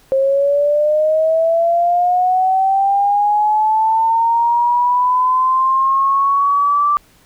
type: linear sweep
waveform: sine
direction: up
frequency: 532 to 1174.7 Hz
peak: -11 dBFS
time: 0.12-6.97 s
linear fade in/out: 0 ms
effects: pink hiss -51 dBFS RMS until 7.25 s